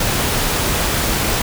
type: noise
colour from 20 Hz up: pink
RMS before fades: -18 dBFS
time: 0-1.42 s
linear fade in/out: 5 ms
effects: none